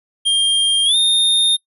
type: tone with pitch glide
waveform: square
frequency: 3203 to 3658 Hz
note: G7 to A#7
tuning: +37 to -33 cents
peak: -12 dBFS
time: 0.25-1.57 s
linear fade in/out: 20 ms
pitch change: +230 cents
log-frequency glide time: 0.85-0.96 s
effects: noise-tail reverb RT60 0.1 s tail -20 dB re dry + resampled to 32000 Hz